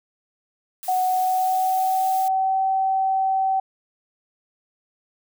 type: noise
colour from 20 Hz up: blue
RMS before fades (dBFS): -36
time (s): 0.83-2.28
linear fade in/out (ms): 0
type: tone with pitch glide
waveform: sine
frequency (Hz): 740 to 767.4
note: F#5 to G5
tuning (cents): 0 to -37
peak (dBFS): -18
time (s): 0.88-3.6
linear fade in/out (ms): 5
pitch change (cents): +63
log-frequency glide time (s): 1.05-2.61
effects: none